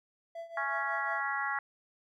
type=tone with tremolo; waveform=triangle; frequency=669 Hz; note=E5; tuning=25 cents sharp; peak=-35 dBFS; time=0.35-1.21 s; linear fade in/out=5 ms; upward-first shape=triangle; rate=5.5 Hz; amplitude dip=85%
type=harmonic tone; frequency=277.4 Hz; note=C#4; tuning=1 cent sharp; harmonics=3 / 4 / 5 / 6 / 7; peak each=-37 / -37 / -37 / -37 / -37 dBFS; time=0.57-1.59 s; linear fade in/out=2 ms
effects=none